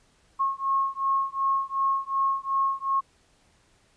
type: beating tone pair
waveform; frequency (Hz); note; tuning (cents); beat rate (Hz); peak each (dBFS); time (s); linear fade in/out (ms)
sine; 1085 / 1087.7; C#6 / C#6; -37 / -33; 2.7; -26; 0.39-3.01; 20
effects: pink hiss -63 dBFS RMS until 3.96 s + resampled to 22050 Hz